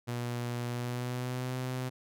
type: tone with pitch glide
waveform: sawtooth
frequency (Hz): 120.7 to 127.73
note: B2 to C3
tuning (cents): -39 to -41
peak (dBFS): -29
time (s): 0.07-1.9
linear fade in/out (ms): 20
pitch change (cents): +98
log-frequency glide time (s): 0.66-1.55
effects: none